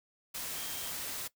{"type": "tone in noise", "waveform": "sine", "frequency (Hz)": 3200, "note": "G7", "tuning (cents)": 35, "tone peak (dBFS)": -47, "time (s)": [0.55, 0.92], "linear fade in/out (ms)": 10, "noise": "white", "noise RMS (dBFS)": -39, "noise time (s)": [0.34, 1.28], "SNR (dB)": -11, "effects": ["noise-tail reverb RT60 0.1 s tail -19 dB re dry"]}